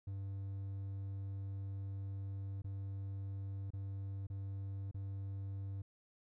triangle tone with dropouts, 98 Hz, G2, in tune, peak -38 dBFS, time 0.07-5.82 s, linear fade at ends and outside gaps 5 ms, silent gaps 2.62-2.643 / 3.705-3.734 / 4.269-4.3 / 4.913-4.944 s, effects none

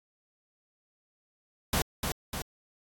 pink noise with echo, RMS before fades -27 dBFS, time 1.73-1.82 s, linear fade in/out 2 ms, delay 300 ms, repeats 2, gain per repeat -4 dB, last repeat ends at 2.42 s, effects AAC 64 kbps

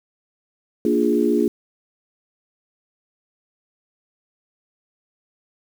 sine chord, Bb dominant seventh, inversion none, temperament equal, 233.1 / 293.7 / 349.2 / 415.3 Hz, Bb3 / D4 / F4 / Ab4, 0 / 0 / 0 / 0 cents, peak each -21 dBFS, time 0.85-1.48 s, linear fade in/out 2 ms, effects 7-bit

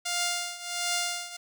5% pulse tone with tremolo, 702 Hz, F5, 9 cents sharp, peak -14 dBFS, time 0.05-1.37 s, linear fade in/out 10 ms, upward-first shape triangle, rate 1.4 Hz, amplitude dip 85%, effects none

